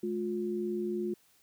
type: tone pair together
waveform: sine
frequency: 212.6 / 355.2 Hz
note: G#3 / F4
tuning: +41 / +29 cents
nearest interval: major sixth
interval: 888 cents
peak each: -35 / -32 dBFS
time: 0.03-1.14 s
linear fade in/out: 5 ms
effects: white hiss -66 dBFS RMS until 1.42 s